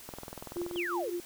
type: click train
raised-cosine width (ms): 1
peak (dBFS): -27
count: 15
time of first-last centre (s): 0.09-0.76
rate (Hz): 20.9
type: tone with tremolo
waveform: sine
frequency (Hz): 349.2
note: F4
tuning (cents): 0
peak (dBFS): -30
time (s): 0.56-1.2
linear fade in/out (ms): 0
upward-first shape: triangle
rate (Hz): 5.5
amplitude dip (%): 80
type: exponential sweep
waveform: sine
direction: down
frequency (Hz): 3582 to 322.7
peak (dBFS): -32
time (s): 0.75-1.13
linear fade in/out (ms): 50
effects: white hiss -50 dBFS RMS until 1.25 s